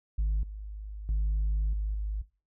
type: tone with level steps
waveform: sine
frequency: 51.9 Hz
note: G#1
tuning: in tune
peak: -22 / -36 / -22 / -26 / -28 dBFS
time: 0.18-2.22 s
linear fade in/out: 10 ms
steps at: 0.43 / 1.09 / 1.73 / 1.94 s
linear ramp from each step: 2 ms
effects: noise-tail reverb RT60 0.3 s tail -19 dB re dry + tanh soft clip ceiling -23 dBFS